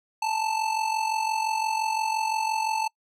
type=tone with amplitude modulation; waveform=square; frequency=880 Hz; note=A5; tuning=in tune; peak=-22 dBFS; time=0.22-2.88 s; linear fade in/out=5 ms; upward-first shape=sine; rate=45.8 Hz; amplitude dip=65%; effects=noise-tail reverb RT60 0.1 s tail -26 dB re dry + low-pass 9000 Hz 12 dB/octave